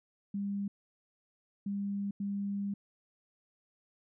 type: tone bursts at uneven times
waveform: sine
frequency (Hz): 200.4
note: G3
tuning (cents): +38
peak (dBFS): -32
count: 3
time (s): 0.34-0.68 / 1.66-2.11 / 2.2-2.74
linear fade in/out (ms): 5
effects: none